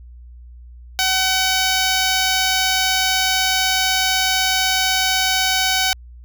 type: tone with notch filter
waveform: 5% pulse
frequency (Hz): 756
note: F#5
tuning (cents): +37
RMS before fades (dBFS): -18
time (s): 0.99-5.93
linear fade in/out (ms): 0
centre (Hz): 8600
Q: 1.4
effects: added 60 Hz sine -37 dBFS peak until 6.24 s